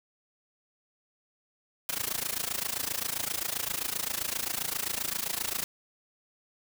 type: noise with amplitude modulation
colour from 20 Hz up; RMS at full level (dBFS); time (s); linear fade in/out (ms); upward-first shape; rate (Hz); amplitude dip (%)
white; -29; 1.89-5.64; 0; sine; 27.6; 90
effects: none